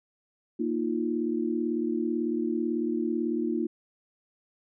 sine chord, Bb suspended fourth, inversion none, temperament equal, 233.1 / 311.1 / 349.2 Hz, Bb3 / Eb4 / F4, 0 / 0 / 0 cents, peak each -30 dBFS, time 0.59-3.67 s, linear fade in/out 10 ms, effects none

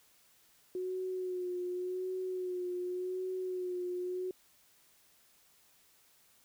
sine tone with vibrato, 365.2 Hz, F#4, 23 cents flat, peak -34 dBFS, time 0.75-4.31 s, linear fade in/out 2 ms, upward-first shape sine, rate 0.88 Hz, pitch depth 33 cents each way, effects white hiss -66 dBFS RMS until 6.44 s

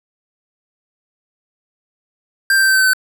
square tone with pitch steps, 1583 / 1572.1 / 1561.2 / 1550.4 / 1539.7 / 1529.1 / 1518.5 Hz, G6 / G6 / G6 / G6 / G6 / G6 / F#6, +17 / +5 / -8 / -20 / -32 / -43 / +44 cents, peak -11 dBFS, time 2.5-2.934 s, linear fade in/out 2 ms, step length 62 ms, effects none

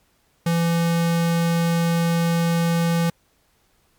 square tone, 168.3 Hz, E3, 36 cents sharp, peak -18 dBFS, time 0.46-3.1 s, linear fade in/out 5 ms, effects pink hiss -63 dBFS RMS until 3.98 s + MP3 96 kbps

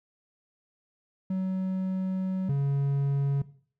triangle tone pair in turn, 187.9 / 139.75 Hz, F#3 / C#3, +27 / +14 cents, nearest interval perfect fourth, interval 513 cents, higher first, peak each -24 / -21 dBFS, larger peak second, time 1.3-2.49 / 2.49-3.42 s, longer first, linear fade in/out 5 ms, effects noise-tail reverb RT60 0.5 s tail -17 dB re dry

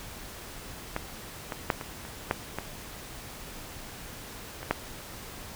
clicks, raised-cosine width 0.5 ms, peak -14 / -17 / -8 / -20 / -26 / -9 / -16 / -22 / -8 dBFS, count 9, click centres 0.964 / 1.522 / 1.702 / 1.812 / 2.051 / 2.311 / 2.586 / 4.63 / 4.71 s, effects pink hiss -43 dBFS RMS until 5.55 s

